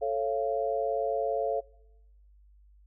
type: chord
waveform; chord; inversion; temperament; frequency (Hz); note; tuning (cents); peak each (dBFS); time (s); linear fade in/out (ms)
sine; A augmented; none; just; 440 / 550 / 687.5; A4 / C#5 / E#5; 0 / -14 / -27; -31; 0.01-1.61; 20
effects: noise-tail reverb RT60 0.9 s tail -22 dB re dry + added 50 Hz sine -55 dBFS peak until 2.86 s